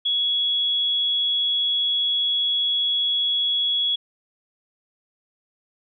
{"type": "tone", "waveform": "sine", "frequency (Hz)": 3355, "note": "G#7", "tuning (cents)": 17, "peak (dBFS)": -19, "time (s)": [0.05, 3.96], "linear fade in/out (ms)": 10, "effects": []}